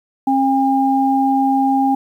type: tone pair together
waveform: sine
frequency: 269.3 / 806.5 Hz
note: C#4 / G5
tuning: -50 / +49 cents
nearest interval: octave + perfect fifth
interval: 1899 cents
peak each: -15 dBFS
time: 0.27-1.95 s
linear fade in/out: 5 ms
effects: 8-bit

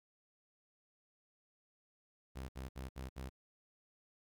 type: tone bursts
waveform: sawtooth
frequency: 65.41 Hz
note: C2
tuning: in tune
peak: -39 dBFS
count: 5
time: 2.35-3.298 s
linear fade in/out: 20 ms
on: 140 ms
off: 62 ms
effects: 13-bit

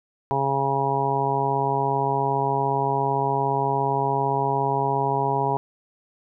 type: harmonic tone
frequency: 137.4 Hz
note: C#3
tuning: 15 cents flat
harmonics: 1 / 2 / 3 / 4 / 5 / 6 / 7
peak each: -28 / -34 / -27 / -35 / -29 / -26 / -25 dBFS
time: 0.31-5.57 s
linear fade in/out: 0 ms
effects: none

